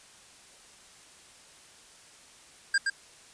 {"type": "tone with echo", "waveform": "square", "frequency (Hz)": 1604, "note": "G6", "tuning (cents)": 39, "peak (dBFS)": -22, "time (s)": [2.74, 2.78], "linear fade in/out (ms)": 5, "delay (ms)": 120, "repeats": 1, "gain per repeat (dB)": -4, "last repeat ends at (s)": 2.9, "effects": ["white hiss -54 dBFS RMS until 3.33 s", "resampled to 22050 Hz"]}